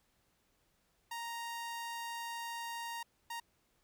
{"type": "tone bursts at uneven times", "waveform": "sawtooth", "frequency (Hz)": 932.3, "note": "A#5", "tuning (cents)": 0, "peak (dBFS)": -36, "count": 2, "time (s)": [[1.11, 3.03], [3.3, 3.4]], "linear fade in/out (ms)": 5, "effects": ["pink hiss -75 dBFS RMS until 3.83 s"]}